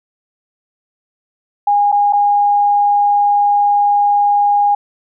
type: tone with dropouts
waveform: sine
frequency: 818 Hz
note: G#5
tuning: 26 cents flat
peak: -9 dBFS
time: 1.67-4.75 s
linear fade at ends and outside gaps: 5 ms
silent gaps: 1.918-1.924 / 2.126-2.132 s
effects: none